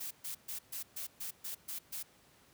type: noise bursts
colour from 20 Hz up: blue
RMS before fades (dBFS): -41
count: 9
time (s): 0-2.03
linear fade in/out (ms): 10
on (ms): 110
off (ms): 130
effects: pink hiss -64 dBFS RMS until 2.53 s + high-pass 80 Hz 12 dB/octave